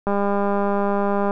click train, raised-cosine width 1 ms, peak -9 dBFS, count 250, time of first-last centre 0.07-1.309 s, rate 201 Hz, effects none

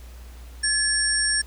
sine tone cluster, 1715 / 5500 / 8640 Hz, A6 / F8 / C#9, -45 / -27 / -45 cents, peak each -24 dBFS, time 0.63-1.42 s, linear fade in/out 10 ms, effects added 60 Hz sine -39 dBFS peak until 1.46 s + pink hiss -51 dBFS RMS until 1.46 s

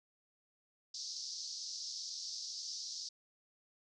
pink band-pass noise, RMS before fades -44 dBFS, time 0.94-3.09 s, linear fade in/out 5 ms, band 4500 to 5900 Hz, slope 48 dB/octave, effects none

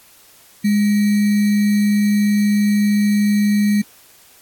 sine tone with sample-and-hold, 206.5 Hz, G#3, 10 cents flat, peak -12 dBFS, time 0.64-3.82 s, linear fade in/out 10 ms, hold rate 2100 Hz, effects white hiss -48 dBFS RMS until 4.41 s + AAC 64 kbps

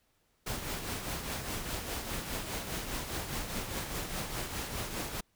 pink noise with tremolo, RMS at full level -35 dBFS, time 0.46-5.21 s, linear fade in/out 10 ms, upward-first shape triangle, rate 4.9 Hz, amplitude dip 55%, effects pink hiss -73 dBFS RMS until 5.35 s

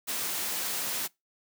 white noise, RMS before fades -32 dBFS, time 0.07-1.08 s, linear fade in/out 20 ms, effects noise-tail reverb RT60 0.2 s tail -24 dB re dry + high-pass 150 Hz 12 dB/octave

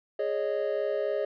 triangle chord, Ab suspended fourth, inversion none, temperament equal with one note detuned, 415.3 / 554.4 / 618 Hz, Ab4 / Db5 / Eb5, 0 / 0 / -12 cents, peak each -29 dBFS, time 0.19-1.25 s, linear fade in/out 5 ms, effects resampled to 11025 Hz

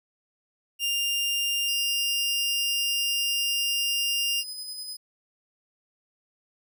sawtooth tone, 2800 Hz, F7, 4 cents sharp, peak -21 dBFS, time 0.79-4.44 s, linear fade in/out 50 ms
sawtooth tone with tremolo, 5020 Hz, D#8, 15 cents sharp, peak -31 dBFS, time 1.68-4.97 s, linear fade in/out 10 ms, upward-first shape square, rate 10 Hz, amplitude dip 30%
effects none

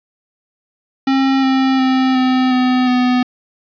square tone with pitch steps, 268.4 / 264.6 / 260.8 / 257 / 253.3 / 249.7 Hz, C4 / C4 / C4 / C4 / B3 / B3, +44 / +20 / -5 / -31 / +44 / +19 cents, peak -12 dBFS, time 1.07-3.23 s, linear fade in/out 5 ms, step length 360 ms, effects resampled to 11025 Hz + 7-bit

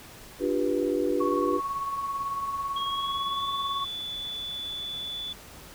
sine chord, G dominant seventh, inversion second, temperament just, 294 / 352.8 / 392 / 490 Hz, D4 / F4 / G4 / B4, +2 / +18 / 0 / -14 cents, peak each -29 dBFS, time 0.39-1.61 s, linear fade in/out 50 ms
sine tone with tremolo, 1108.7 Hz, C#6, in tune, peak -26 dBFS, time 1.2-3.85 s, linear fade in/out 10 ms, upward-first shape triangle, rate 18 Hz, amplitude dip 50%
sine tone with pitch glide, 3285 to 3466 Hz, G#7 to A7, -20 to -27 cents, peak -32 dBFS, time 2.76-5.33 s, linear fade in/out 5 ms, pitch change +93 cents, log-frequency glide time 2.87-3.46 s
effects pink hiss -47 dBFS RMS until 5.74 s

